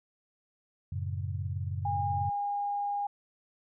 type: chord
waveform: sine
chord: F# minor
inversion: none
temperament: just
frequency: 92.5 / 111 / 138.75 Hz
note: F#2 / A2 / C#3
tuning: 0 / +16 / +2 cents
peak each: -33 / -38 / -38 dBFS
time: 0.92-2.3 s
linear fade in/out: 5 ms
type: tone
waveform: sine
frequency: 813 Hz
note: G#5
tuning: 37 cents flat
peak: -29 dBFS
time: 1.85-3.07 s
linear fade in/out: 5 ms
effects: none